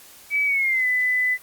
sine tone with pitch glide, 2287 to 2002 Hz, D7 to B6, -47 to +23 cents, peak -18 dBFS, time 0.3-1.38 s, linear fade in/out 50 ms, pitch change -230 cents, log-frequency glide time 0.45-0.86 s, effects white hiss -47 dBFS RMS until 1.42 s + Opus 48 kbps

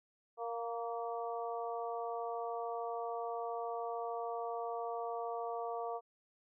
harmonic tone with a mistuned harmonic, 233.1 Hz, A#3, in tune, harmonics 2 / 3 / 4 / 5, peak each -41 / -40 / -46 / -46 dBFS, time 0.37-6.01 s, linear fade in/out 50 ms, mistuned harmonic 5, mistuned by -22 cents, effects none

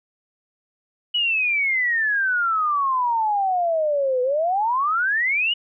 sine exponential two-way sweep, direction down then up, 2960 to 493.9 to 2960 Hz, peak -18 dBFS, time 1.14-5.54 s, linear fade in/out 10 ms, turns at 4.22 s, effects none

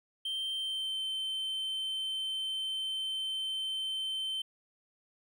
triangle tone with pitch glide, 3136 to 3093 Hz, G7 to G7, 0 to -24 cents, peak -31 dBFS, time 0.25-4.42 s, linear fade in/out 5 ms, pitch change -24 cents, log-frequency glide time 0.54-1.02 s, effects none

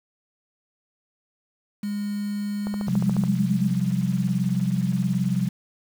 sine tone, 204.9 Hz, G#3, 23 cents flat, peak -25 dBFS, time 1.83-3.71 s, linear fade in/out 5 ms
click train, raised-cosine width 1 ms, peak -19 dBFS, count 9, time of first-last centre 2.67-3.237 s, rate 14.1 Hz
sine chord, C suspended fourth, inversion none, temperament equal with one note detuned, 130.81 / 177.26 / 196 Hz, C3 / F3 / G3, 0 / +26 / 0 cents, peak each -26 / -24 / -25 dBFS, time 2.87-5.49 s, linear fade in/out 10 ms
effects 7-bit

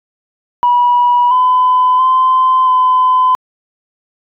sine tone with pitch steps, 973 / 1009 / 1031 / 1017 Hz, B5 / B5 / C6 / C6, -26 / +37 / -26 / -50 cents, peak -6 dBFS, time 0.63-3.35 s, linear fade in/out 0 ms, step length 680 ms, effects tanh soft clip ceiling -3 dBFS

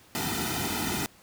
pink noise with comb filter, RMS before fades -30 dBFS, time 0.15-1.06 s, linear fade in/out 0 ms, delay 1.8 ms, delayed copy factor -0.9, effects pink hiss -56 dBFS RMS until 1.22 s + high-pass 60 Hz 12 dB/octave

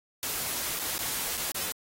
white noise with dropouts, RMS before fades -32 dBFS, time 0.23-1.72 s, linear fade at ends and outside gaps 0 ms, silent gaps 0.791-0.796 / 0.98-0.99 / 1.372-1.376 / 1.518-1.548 s, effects AAC 48 kbps

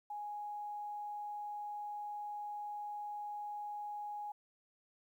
sine tone, 830.6 Hz, G#5, in tune, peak -40 dBFS, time 0.1-4.32 s, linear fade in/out 5 ms, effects 12-bit

